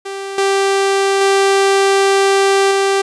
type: tone with level steps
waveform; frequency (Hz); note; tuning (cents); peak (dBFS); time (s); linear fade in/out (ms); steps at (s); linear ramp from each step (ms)
sawtooth; 392; G4; 0; -19 / -8 / -6 / -8; 0.05-3.02; 10; 0.38 / 1.21 / 2.71; 2
effects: resampled to 22050 Hz + 8-bit